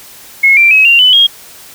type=tone with pitch steps; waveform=sine; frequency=2174 / 2357 / 2556 / 2771 / 3004 / 3257 Hz; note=C#7 / D7 / D#7 / F7 / F#7 / G#7; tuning=-34 / +6 / +46 / -14 / +26 / -34 cents; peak=-3 dBFS; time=0.43-1.27 s; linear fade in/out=10 ms; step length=140 ms; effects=white hiss -35 dBFS RMS until 1.74 s